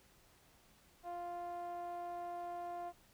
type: tone with low-pass filter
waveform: 5% pulse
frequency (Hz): 349.2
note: F4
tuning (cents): 0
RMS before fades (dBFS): -44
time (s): 1.03-2.93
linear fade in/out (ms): 50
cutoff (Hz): 750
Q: 4
effects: pink hiss -67 dBFS RMS until 3.13 s